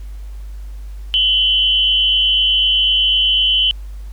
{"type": "tone with amplitude modulation", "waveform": "sine", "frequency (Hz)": 3036, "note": "F#7", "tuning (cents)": 44, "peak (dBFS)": -8, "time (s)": [1.14, 3.71], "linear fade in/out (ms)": 0, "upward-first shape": "sine", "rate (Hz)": 252, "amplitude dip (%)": 70, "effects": ["added 50 Hz sine -27 dBFS peak until 4.12 s", "pink hiss -51 dBFS RMS until 4.12 s"]}